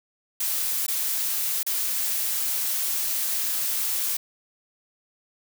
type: noise with dropouts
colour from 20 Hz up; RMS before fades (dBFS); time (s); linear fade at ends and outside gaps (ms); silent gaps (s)
blue; -26; 0.4-4.17; 5; 0.866-0.881 / 1.631-1.664
effects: none